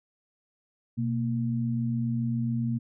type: tone pair together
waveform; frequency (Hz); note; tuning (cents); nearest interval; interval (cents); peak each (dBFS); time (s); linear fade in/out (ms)
sine; 123.9 / 231.1; B2 / A#3; +6 / -15; major seventh; 1079; -28; 0.97-2.79; 20
effects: none